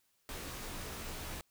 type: noise with comb filter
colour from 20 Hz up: pink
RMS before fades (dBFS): -43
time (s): 0.29-1.41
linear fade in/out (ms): 0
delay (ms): 20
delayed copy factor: -0.9
effects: white hiss -75 dBFS RMS until 1.5 s

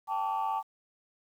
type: chord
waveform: sine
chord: G suspended second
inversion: none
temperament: equal with one note detuned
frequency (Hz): 784 / 880 / 1151.1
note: G5 / A5 / D6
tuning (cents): 0 / 0 / -35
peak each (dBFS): -32 / -30 / -34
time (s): 0.07-0.63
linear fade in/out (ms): 50
effects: tanh soft clip ceiling -23 dBFS + 10-bit

